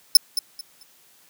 sawtooth tone with echo, 5274 Hz, E8, in tune, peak -5 dBFS, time 0.15-0.17 s, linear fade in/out 2 ms, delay 220 ms, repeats 3, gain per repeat -12 dB, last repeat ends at 0.83 s, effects white hiss -56 dBFS RMS until 1.29 s + high-pass 100 Hz 12 dB/octave

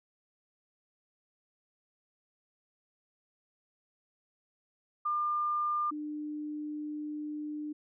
sine tone pair in turn, 1200 / 300 Hz, D6 / D4, +37 / +37 cents, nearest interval 2 octaves, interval 2400 cents, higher first, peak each -28 / -35 dBFS, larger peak first, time 5.05-5.91 / 5.91-7.73 s, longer second, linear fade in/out 10 ms, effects none

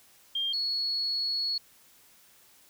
sine tone pair in turn, 3200 / 4362 Hz, G7 / C#8, +35 / -29 cents, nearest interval perfect fourth, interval 536 cents, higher second, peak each -27 dBFS, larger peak neither, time 0.35-0.53 / 0.53-1.58 s, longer second, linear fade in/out 5 ms, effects white hiss -59 dBFS RMS until 2.69 s

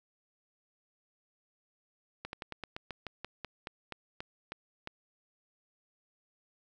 slowing click train, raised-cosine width 0.3 ms, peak -23 dBFS, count 15, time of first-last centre 2.25-4.874 s, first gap 81 ms, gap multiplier 1.12, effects none

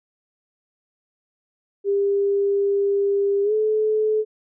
sine tone with pitch glide, 400 to 431.2 Hz, G4 to A4, +35 to -35 cents, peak -17 dBFS, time 1.84-4.25 s, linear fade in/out 50 ms, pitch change +130 cents, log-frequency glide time 3.43-3.53 s, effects none

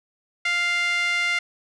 5% pulse tone with band-pass filter, 698.5 Hz, F5, in tune, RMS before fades -23 dBFS, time 0.45-1.39 s, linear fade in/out 5 ms, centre 1900 Hz, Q 4, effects none

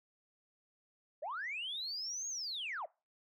sine linear two-way sweep, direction up then down, 529 to 6650 to 529 Hz, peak -37 dBFS, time 1.22-2.86 s, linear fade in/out 10 ms, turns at 2.28 s, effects noise-tail reverb RT60 0.3 s tail -24 dB re dry + tanh soft clip ceiling -33 dBFS

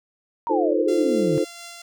sine exponential sweep, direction down, 963 to 141.9 Hz, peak -23 dBFS, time 0.47-1.38 s, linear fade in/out 0 ms
sine chord, F dominant seventh, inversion third, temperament equal, 311.1 / 349.2 / 440 / 523.3 Hz, Eb4 / F4 / A4 / C5, 0 / 0 / 0 / 0 cents, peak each -24 dBFS, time 0.49-1.45 s, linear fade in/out 20 ms
5% pulse tone with tremolo, 688 Hz, F5, 26 cents flat, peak -25 dBFS, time 0.88-1.82 s, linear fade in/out 5 ms, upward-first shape triangle, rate 4.2 Hz, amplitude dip 30%
effects none

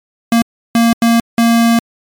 square tone bursts at uneven times, 231.8 Hz, A#3, 10 cents flat, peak -8 dBFS, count 4, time 0.32-0.42 / 0.75-0.93 / 1.02-1.2 / 1.38-1.79 s, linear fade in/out 2 ms, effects MP3 96 kbps

